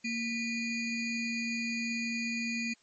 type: ring-modulated tone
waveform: square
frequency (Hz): 1108.7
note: C#6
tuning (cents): 0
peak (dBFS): -29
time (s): 0.04-2.74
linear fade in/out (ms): 10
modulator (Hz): 1340
effects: white hiss -66 dBFS RMS until 2.82 s + MP3 32 kbps